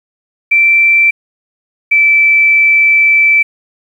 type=tone pair in turn; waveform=sine; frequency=2341 / 2322 Hz; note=D7 / D7; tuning=-6 / -20 cents; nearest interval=unison; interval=14 cents; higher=first; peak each=-5 dBFS; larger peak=neither; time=0.51-1.11 / 1.91-3.43 s; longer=second; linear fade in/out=10 ms; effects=7-bit